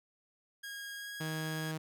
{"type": "tone with pitch glide", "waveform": "sawtooth", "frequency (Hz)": [1635, 1648.3], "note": ["G#6", "G#6"], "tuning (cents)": [-28, -14], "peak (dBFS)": -38, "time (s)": [0.63, 1.72], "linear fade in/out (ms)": 10, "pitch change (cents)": 14, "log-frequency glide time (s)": [0.96, 1.1]}
{"type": "tone", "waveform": "sawtooth", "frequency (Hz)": 157.7, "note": "D#3", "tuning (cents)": 24, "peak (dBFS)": -32, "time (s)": [1.2, 1.78], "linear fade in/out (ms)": 10}
{"effects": []}